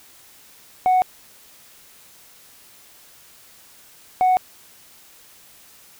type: tone pair in turn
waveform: sine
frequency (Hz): 740 / 740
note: F#5 / F#5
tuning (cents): 0 / 0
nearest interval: unison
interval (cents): 0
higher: neither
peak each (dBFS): -11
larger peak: neither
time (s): 0.86-1.02 / 4.21-4.37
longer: neither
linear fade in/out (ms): 0
effects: tanh soft clip ceiling -12 dBFS + white hiss -49 dBFS RMS until 5.99 s